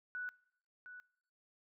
sine tone with echo, 1480 Hz, F#6, in tune, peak -39 dBFS, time 0.15-0.29 s, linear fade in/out 0 ms, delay 710 ms, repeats 1, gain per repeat -10 dB, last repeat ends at 1 s, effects noise-tail reverb RT60 0.8 s tail -24 dB re dry

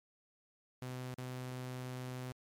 sawtooth tone with dropouts, 127.1 Hz, C3, 50 cents flat, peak -37 dBFS, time 0.82-2.32 s, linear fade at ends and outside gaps 2 ms, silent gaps 1.144-1.183 s, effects MP3 96 kbps

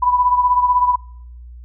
sine beating tone pair, 987.8 / 1003.8 Hz, B5 / B5, 0 / +28 cents, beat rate 16 Hz, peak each -13 / -19 dBFS, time 0.02-0.96 s, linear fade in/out 10 ms, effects noise-tail reverb RT60 0.7 s tail -26 dB re dry + added 60 Hz sine -34 dBFS peak until 1.64 s

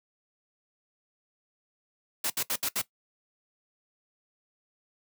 white noise bursts, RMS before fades -29 dBFS, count 5, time 2.24-2.817 s, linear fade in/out 5 ms, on 61 ms, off 68 ms, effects noise-tail reverb RT60 0.1 s tail -17 dB re dry + high-pass 100 Hz 12 dB/octave

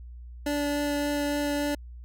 25% pulse tone with vibrato, 290 Hz, D4, 22 cents flat, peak -22 dBFS, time 0.46-1.75 s, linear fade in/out 5 ms, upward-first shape triangle, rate 3.5 Hz, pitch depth 8 cents each way, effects added 60 Hz sine -40 dBFS peak until 2.04 s

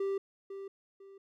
triangle tone with echo, 392 Hz, G4, in tune, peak -28 dBFS, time 0-0.18 s, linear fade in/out 5 ms, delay 500 ms, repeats 2, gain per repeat -10 dB, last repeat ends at 1.18 s, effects none

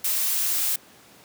blue noise, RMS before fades -24 dBFS, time 0.04-0.76 s, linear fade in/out 5 ms, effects pink hiss -51 dBFS RMS until 1.24 s + high-pass 150 Hz 12 dB/octave

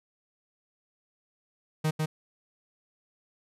45% pulse tone with echo, 155.56 Hz, D#3, in tune, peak -24 dBFS, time 1.84-1.91 s, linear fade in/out 10 ms, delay 150 ms, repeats 1, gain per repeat -2 dB, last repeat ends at 2.06 s, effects resampled to 32000 Hz

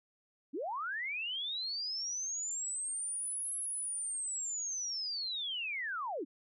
sine linear two-way sweep, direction up then down, 235.4 to 10920 to 235.4 Hz, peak -35 dBFS, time 0.53-6.25 s, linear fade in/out 20 ms, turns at 3.56 s, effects none

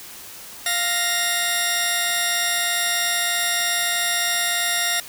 10% pulse tone pair together, 698.5 / 1863.2 Hz, F5 / A#6, 0 / -1 cents, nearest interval octave + perfect fourth, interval 1699 cents, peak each -16 / -12 dBFS, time 0.66-5 s, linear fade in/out 2 ms, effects white hiss -39 dBFS RMS until 5.08 s

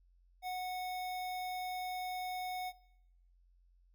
square tone with notch filter, 735 Hz, F#5, 12 cents flat, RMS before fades -39 dBFS, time 0.42-2.73 s, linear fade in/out 50 ms, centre 7900 Hz, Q 1.4, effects noise-tail reverb RT60 0.8 s tail -21 dB re dry + added 44 Hz sine -64 dBFS peak until 3.94 s

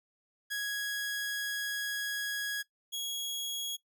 sawtooth tone pair in turn, 1661.2 / 3322 Hz, G#6 / G#7, 0 / 0 cents, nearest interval octave, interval 1200 cents, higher second, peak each -29 / -31 dBFS, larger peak first, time 0.5-2.63 / 2.92-3.77 s, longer first, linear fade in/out 20 ms, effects noise-tail reverb RT60 0.1 s tail -19 dB re dry

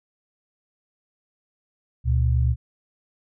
sine tone pair together, 70.9 / 119.51 Hz, C#2 / A#2, +40 / +44 cents, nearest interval major sixth, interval 904 cents, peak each -19 / -21 dBFS, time 2.04-2.56 s, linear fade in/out 50 ms, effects none

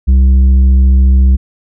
sine tone with tanh clipping, 65.3 Hz, C2, 3 cents flat, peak -5 dBFS, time 0.07-1.37 s, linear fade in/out 20 ms, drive 6 dB, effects none

